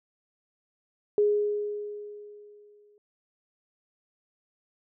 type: tone with exponential decay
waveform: sine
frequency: 415.3 Hz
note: G#4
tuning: in tune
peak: -18 dBFS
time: 1.18-2.98 s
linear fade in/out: 1 ms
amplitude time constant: 390 ms
effects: none